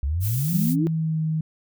sine exponential sweep, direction up, 65 to 342.9 Hz, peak -21 dBFS, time 0.03-0.87 s, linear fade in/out 0 ms
violet noise, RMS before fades -31 dBFS, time 0.2-0.76 s, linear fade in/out 50 ms
sine tone with pitch glide, 163 to 157.81 Hz, E3 to D#3, -19 to +25 cents, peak -21 dBFS, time 0.53-1.41 s, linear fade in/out 5 ms, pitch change -56 cents, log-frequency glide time 0.75-1.2 s
effects none

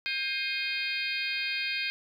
harmonic tone with a mistuned harmonic, 531 Hz, C5, 25 cents sharp, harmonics 3 / 4 / 5 / 6 / 7 / 8 / 9, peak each -37 / -37 / -32 / -39 / -40 / -39 / -40 dBFS, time 0.06-1.9 s, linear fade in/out 0 ms, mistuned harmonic 5, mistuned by -110 cents, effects 10-bit

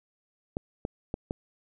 clicks, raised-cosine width 2 ms, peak -17 dBFS, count 4, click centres 0.569 / 0.851 / 1.141 / 1.309 s, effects none

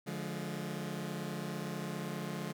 sawtooth chord, D diminished, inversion none, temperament just, 146.83 / 176.2 / 211.4 Hz, D3 / F3 / Ab3, 0 / +16 / +31 cents, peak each -38 / -37 / -38 dBFS, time 0.06-2.53 s, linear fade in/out 20 ms, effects none

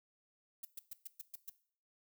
violet noise bursts, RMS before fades -45 dBFS, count 7, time 0.63-1.497 s, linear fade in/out 5 ms, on 21 ms, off 120 ms, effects noise-tail reverb RT60 0.5 s tail -17 dB re dry

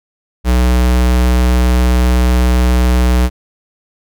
square tone, 61.74 Hz, B1, in tune, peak -9 dBFS, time 0.44-3.3 s, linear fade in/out 50 ms, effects none

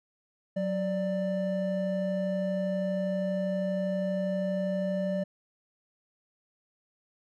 triangle tone pair together, 185.9 / 590.2 Hz, F#3 / D5, +8 / +8 cents, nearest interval octave + minor sixth, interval 2000 cents, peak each -28 dBFS, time 0.56-5.24 s, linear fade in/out 10 ms, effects none

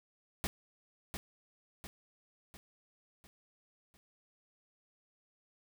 pink noise with echo, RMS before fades -35 dBFS, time 0.44-0.47 s, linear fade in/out 0 ms, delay 700 ms, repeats 5, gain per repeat -6 dB, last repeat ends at 3.97 s, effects none

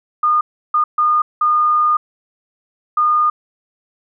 sine tone bursts at uneven times, 1220 Hz, D#6, 34 cents flat, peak -11 dBFS, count 5, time 0.23-0.41 / 0.74-0.84 / 0.98-1.22 / 1.41-1.97 / 2.97-3.3 s, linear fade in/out 5 ms, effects none

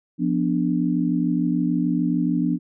sine chord, B diminished, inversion second, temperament equal, 174.61 / 246.9 / 293.7 Hz, F3 / B3 / D4, 0 / 0 / 0 cents, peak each -23 dBFS, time 0.18-2.59 s, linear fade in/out 50 ms, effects none

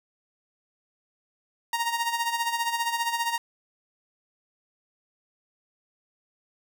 sawtooth tone with tremolo, 933 Hz, A#5, 1 cent sharp, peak -19 dBFS, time 1.73-3.38 s, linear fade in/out 2 ms, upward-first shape sine, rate 15 Hz, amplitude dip 65%, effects none

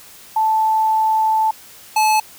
sine / square tone pair in turn, 877 / 863.4 Hz, A5 / A5, -6 / -33 cents, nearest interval unison, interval 27 cents, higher first, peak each -13 dBFS, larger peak neither, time 0.36-1.51 / 1.96-2.2 s, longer first, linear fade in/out 5 ms, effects white hiss -42 dBFS RMS until 2.38 s

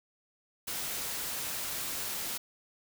white noise, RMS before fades -36 dBFS, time 0.67-2.38 s, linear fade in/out 10 ms, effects none

